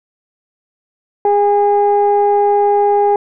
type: tone pair together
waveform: sine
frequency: 409.7 / 816 Hz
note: G#4 / G#5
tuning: -24 / -31 cents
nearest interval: octave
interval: 1193 cents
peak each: -11 dBFS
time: 1.25-3.16 s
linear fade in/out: 2 ms
effects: tanh soft clip ceiling -3 dBFS